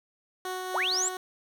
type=tone with tremolo; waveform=15% pulse; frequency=370 Hz; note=F#4; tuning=in tune; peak=-25 dBFS; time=0.45-1.17 s; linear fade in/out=2 ms; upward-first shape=triangle; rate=4.1 Hz; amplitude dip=25%
type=linear sweep; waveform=sine; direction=up; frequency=437.9 to 7902 Hz; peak=-25 dBFS; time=0.74-1.09 s; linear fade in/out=10 ms
effects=none